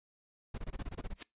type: noise bursts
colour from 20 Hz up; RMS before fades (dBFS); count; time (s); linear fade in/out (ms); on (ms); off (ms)
brown; -38; 10; 0.54-1.139; 10; 41; 21
type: noise with exponential growth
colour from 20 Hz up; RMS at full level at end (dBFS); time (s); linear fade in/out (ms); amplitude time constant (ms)
white; -35; 1.15-1.23; 5; 16
effects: noise-tail reverb RT60 0.2 s tail -23 dB re dry + resampled to 8000 Hz